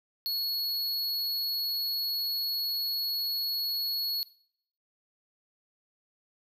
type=tone; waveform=square; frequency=4353 Hz; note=C#8; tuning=32 cents flat; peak=-29 dBFS; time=0.26-4.23 s; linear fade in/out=0 ms; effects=noise-tail reverb RT60 0.6 s tail -19 dB re dry